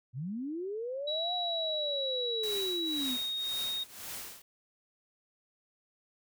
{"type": "linear two-way sweep", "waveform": "sine", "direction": "up then down", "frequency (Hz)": [112.9, 724, 238.9], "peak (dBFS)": -34, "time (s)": [0.13, 3.18], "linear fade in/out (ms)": 50, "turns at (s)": 1.34}
{"type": "tone with pitch glide", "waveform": "sine", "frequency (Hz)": [3900, 3730], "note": ["B7", "A#7"], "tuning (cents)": [-23, 0], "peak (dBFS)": -32, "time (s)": [1.07, 3.84], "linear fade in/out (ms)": 10, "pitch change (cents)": -77, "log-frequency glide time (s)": [2.95, 3.17]}
{"type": "noise with tremolo", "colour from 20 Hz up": "white", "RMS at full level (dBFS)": -40, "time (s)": [2.43, 4.42], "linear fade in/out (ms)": 5, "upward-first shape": "triangle", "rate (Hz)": 1.9, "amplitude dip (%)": 85}
{"effects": []}